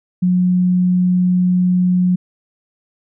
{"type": "tone", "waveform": "sine", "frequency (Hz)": 180.9, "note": "F#3", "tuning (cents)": -39, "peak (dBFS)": -11, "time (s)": [0.22, 2.16], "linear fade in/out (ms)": 10, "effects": []}